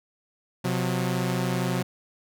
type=tone pair together; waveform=sawtooth; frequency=128.06 / 181.1 Hz; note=C3 / F#3; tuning=-37 / -37 cents; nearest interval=tritone; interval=600 cents; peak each=-23 / -23 dBFS; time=0.64-1.83 s; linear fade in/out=10 ms; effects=none